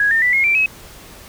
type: tone with pitch steps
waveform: sine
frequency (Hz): 1661.2 / 1811.6 / 1975.5 / 2154 / 2349 / 2562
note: G#6 / A#6 / B6 / C7 / D7 / E7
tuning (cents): 0 / -50 / 0 / +50 / 0 / -50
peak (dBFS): -12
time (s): 0-0.66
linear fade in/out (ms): 2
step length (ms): 110
effects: pink hiss -40 dBFS RMS until 1.28 s